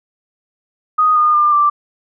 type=tone with pitch steps; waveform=sine; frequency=1244.5 / 1221 / 1197.9 / 1175.3 Hz; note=D#6 / D#6 / D6 / D6; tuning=0 / -33 / +34 / +1 cents; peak=-9 dBFS; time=0.98-1.7 s; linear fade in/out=10 ms; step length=180 ms; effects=none